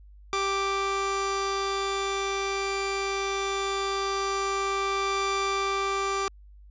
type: tone pair together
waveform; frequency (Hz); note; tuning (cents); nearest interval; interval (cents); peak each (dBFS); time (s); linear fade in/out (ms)
sawtooth; 392 / 1176.2; G4 / D6; 0 / +2; octave + perfect fifth; 1902; -25; 0.33-6.28; 0
effects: added 50 Hz sine -47 dBFS peak until 6.7 s + resampled to 16000 Hz